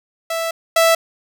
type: tone pair in turn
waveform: sawtooth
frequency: 659.3 / 659.3 Hz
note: E5 / E5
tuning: 0 / 0 cents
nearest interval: unison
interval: 0 cents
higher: neither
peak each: -16 / -7 dBFS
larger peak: second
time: 0.3-0.51 / 0.76-0.95 s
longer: first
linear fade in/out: 5 ms
effects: none